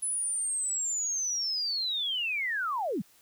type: linear sweep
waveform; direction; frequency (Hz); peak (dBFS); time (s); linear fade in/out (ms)
sine; down; 10170 to 147.1; -28; 0.02-3.02; 10
effects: white hiss -61 dBFS RMS until 3.21 s